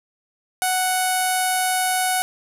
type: tone with low-pass filter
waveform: sawtooth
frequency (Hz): 741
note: F#5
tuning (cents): +2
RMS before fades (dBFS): -21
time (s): 0.62-2.22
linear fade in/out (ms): 0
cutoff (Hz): 11000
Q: 5.7
effects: 7-bit